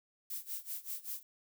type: noise with tremolo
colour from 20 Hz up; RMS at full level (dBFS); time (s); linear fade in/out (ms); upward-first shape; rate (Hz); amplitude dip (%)
violet; -39; 0.3-1.23; 2; sine; 5.2; 90
effects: none